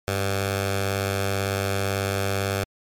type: tone with notch filter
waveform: 10% pulse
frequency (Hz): 98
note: G2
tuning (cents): 0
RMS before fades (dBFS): -25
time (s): 0.08-2.64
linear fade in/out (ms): 0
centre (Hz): 250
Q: 0.85
effects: MP3 64 kbps